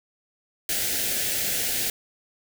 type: band-stop noise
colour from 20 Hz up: white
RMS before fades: -26 dBFS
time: 0.69-1.9 s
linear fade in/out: 2 ms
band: 770 to 1500 Hz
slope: 48 dB/octave
effects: none